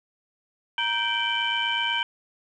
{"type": "tone cluster", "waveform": "sine", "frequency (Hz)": [938, 1559, 2340, 2994, 3102], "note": ["A#5", "G6", "D7", "F#7", "G7"], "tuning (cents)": [11, -10, -7, 20, -19], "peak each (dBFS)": -29, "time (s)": [0.78, 2.03], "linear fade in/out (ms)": 2, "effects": ["tanh soft clip ceiling -13 dBFS"]}